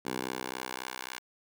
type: tone with high-pass filter sweep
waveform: 10% pulse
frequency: 63.7 Hz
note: C2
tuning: 46 cents flat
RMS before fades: -38 dBFS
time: 0.05-1.19 s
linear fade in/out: 10 ms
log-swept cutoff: 270 to 1300 Hz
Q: 0.74
effects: none

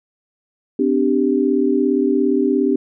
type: chord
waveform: sine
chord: C suspended second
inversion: none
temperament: equal with one note detuned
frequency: 256.5 / 293.7 / 392 Hz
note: C4 / D4 / G4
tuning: -34 / 0 / 0 cents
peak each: -18 dBFS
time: 0.79-2.76 s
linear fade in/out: 5 ms
effects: none

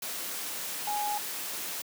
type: tone in noise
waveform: sine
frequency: 830.6 Hz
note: G#5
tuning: in tune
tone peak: -29 dBFS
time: 0.87-1.18 s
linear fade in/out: 5 ms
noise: white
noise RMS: -36 dBFS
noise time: 0.02-1.82 s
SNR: +4 dB
effects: high-pass 200 Hz 12 dB/octave

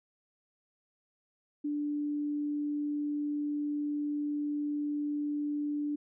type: tone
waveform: sine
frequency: 293.7 Hz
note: D4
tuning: in tune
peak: -30 dBFS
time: 1.64-5.96 s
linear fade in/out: 10 ms
effects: none

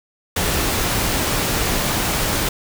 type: noise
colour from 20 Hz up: pink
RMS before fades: -20 dBFS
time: 0.36-2.49 s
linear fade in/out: 5 ms
effects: none

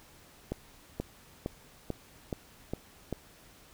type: accelerating click train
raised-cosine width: 2 ms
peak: -19 dBFS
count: 7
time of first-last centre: 0.52-3.127 s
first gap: 480 ms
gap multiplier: 0.96
effects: pink hiss -57 dBFS RMS until 3.73 s

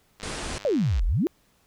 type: click train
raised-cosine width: 0.2 ms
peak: -24 dBFS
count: 82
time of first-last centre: 0.2-0.994 s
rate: 102 Hz
type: low-pass noise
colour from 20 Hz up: pink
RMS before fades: -33 dBFS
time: 0.23-0.58 s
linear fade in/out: 0 ms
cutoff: 10000 Hz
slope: 96 dB/octave
type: exponential two-way sweep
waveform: sine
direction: down then up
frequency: 629 to 35.83 to 386.3 Hz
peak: -20 dBFS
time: 0.65-1.27 s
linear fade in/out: 0 ms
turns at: 1.05 s
effects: pink hiss -64 dBFS RMS until 1.66 s

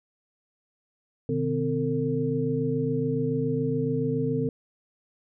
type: tone cluster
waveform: sine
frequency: 125.7 / 152.8 / 256.7 / 451.8 Hz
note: B2 / D#3 / C4 / A4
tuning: +31 / -31 / -33 / +46 cents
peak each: -31 / -30 / -28 / -28 dBFS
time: 1.29-4.49 s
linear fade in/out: 2 ms
effects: none

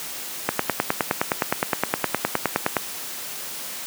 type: click train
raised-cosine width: 0.5 ms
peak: -3 dBFS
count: 23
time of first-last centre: 0.49-2.767 s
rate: 9.66 Hz
effects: white hiss -33 dBFS RMS until 3.86 s + high-pass 150 Hz 12 dB/octave

